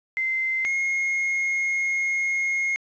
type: tone pair in turn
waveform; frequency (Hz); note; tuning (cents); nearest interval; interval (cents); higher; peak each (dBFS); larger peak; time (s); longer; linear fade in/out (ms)
sine / triangle; 2076 / 2151; C7 / C7; -14 / +47; minor second; 61; second; -22 / -20; second; 0.17-0.65 / 0.65-2.76; second; 0
effects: resampled to 16000 Hz + 9-bit